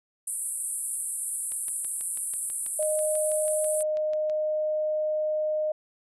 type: band-pass noise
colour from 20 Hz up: white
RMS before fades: -32 dBFS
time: 0.27-3.83 s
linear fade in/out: 5 ms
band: 8300 to 11000 Hz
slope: 96 dB/octave
type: click train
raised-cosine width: 0.2 ms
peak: -29 dBFS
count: 18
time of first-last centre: 1.52-4.298 s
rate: 6.12 Hz
type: tone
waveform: sine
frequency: 615 Hz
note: D#5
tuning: 20 cents flat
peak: -24 dBFS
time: 2.79-5.72 s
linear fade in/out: 5 ms
effects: none